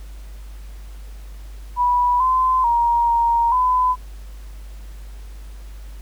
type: tone with pitch steps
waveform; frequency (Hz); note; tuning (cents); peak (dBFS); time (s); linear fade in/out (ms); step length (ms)
sine; 980 / 1027 / 942 / 935 / 1007; B5 / C6 / A#5 / A#5 / B5; -14 / -33 / +18 / +5 / +33; -14; 1.76-3.96; 50; 440
effects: added 50 Hz sine -33 dBFS peak until 6.01 s + pink hiss -50 dBFS RMS until 6.01 s